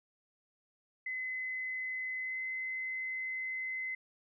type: tone with pitch glide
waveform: sine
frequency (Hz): 2033 to 2048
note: B6 to C7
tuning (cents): +50 to -38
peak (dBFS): -35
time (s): 1.06-3.95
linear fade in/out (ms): 5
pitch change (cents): +12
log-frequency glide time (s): 2.21-2.38
effects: none